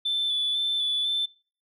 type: tone with vibrato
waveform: sine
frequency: 3500 Hz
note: A7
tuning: 10 cents flat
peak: -22 dBFS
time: 0.05-1.26 s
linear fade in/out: 10 ms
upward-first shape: square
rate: 2 Hz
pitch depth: 18 cents each way
effects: noise-tail reverb RT60 0.4 s tail -24 dB re dry + tanh soft clip ceiling -20 dBFS